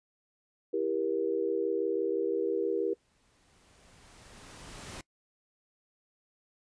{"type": "chord", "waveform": "sine", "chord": "E diminished", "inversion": "none", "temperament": "just", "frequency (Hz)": [329.6, 395.6, 474.7], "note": ["E4", "G4", "Bb4"], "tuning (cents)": [0, 16, 31], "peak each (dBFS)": [-34, -31, -31], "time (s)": [0.73, 2.94], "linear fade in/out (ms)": 10}
{"type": "noise with exponential growth", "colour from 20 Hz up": "pink", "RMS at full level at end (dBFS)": -42, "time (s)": [2.34, 5.01], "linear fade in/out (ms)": 2, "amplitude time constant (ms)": 580}
{"effects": ["noise-tail reverb RT60 0.1 s tail -22 dB re dry", "resampled to 22050 Hz"]}